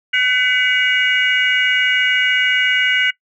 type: tone cluster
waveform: sine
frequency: 1509 / 2004 / 2257 / 2874 Hz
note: F#6 / B6 / C#7 / F7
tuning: +34 / +25 / +31 / +49 cents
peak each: -18 dBFS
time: 0.13-3.11 s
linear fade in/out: 10 ms
effects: noise-tail reverb RT60 0.1 s tail -20 dB re dry + tanh soft clip ceiling -4 dBFS